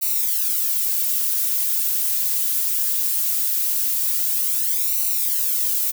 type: noise with flanger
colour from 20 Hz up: violet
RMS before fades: -21 dBFS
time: 0.01-5.92 s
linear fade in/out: 20 ms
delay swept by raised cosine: 0.59 to 5.69 ms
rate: 0.2 Hz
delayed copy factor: -0.9
effects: none